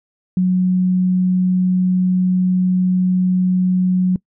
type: tone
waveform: sine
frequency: 183.4 Hz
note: F#3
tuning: 15 cents flat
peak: -12 dBFS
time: 0.37-4.16 s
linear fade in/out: 2 ms
effects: noise-tail reverb RT60 0.1 s tail -23 dB re dry